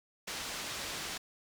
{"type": "low-pass noise", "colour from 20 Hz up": "white", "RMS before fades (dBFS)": -40, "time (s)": [0.27, 1.18], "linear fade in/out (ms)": 10, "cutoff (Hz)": 5800, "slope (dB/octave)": 12, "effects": []}